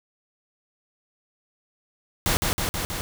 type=noise with echo; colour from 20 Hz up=pink; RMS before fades=-22 dBFS; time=2.26-2.37 s; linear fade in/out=0 ms; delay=160 ms; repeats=4; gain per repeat=-2 dB; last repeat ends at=3.01 s; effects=none